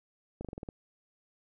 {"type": "slowing click train", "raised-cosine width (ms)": 2, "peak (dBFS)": -26, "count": 7, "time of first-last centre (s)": [0.41, 0.688], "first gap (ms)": 37, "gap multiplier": 1.09, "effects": []}